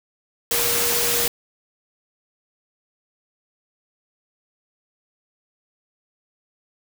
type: tone in noise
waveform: sine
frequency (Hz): 474.5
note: A#4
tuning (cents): +31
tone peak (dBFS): -28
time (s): 0.51-1.28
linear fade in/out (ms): 2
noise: white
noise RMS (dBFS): -21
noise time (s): 0.51-1.28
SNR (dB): -10
effects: none